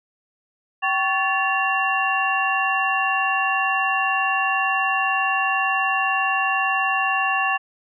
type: tone cluster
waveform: sine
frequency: 771 / 1114 / 1742 / 2759 Hz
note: G5 / C#6 / A6 / F7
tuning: -29 / +8 / -18 / -22 cents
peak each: -24 dBFS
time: 0.82-7.58 s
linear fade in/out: 20 ms
effects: none